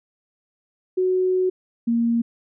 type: tone pair in turn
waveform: sine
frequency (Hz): 370 / 233.1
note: F#4 / A#3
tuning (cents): 0 / 0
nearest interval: minor sixth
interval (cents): 800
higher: first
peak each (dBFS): -17 / -17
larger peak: neither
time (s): 0.97-1.5 / 1.87-2.22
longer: first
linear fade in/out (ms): 10
effects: none